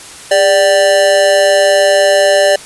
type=tone with amplitude modulation; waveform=square; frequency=587.3 Hz; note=D5; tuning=in tune; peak=-4 dBFS; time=0.31-2.56 s; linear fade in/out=5 ms; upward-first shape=sine; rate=180 Hz; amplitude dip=75%; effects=white hiss -32 dBFS RMS until 2.65 s + resampled to 24000 Hz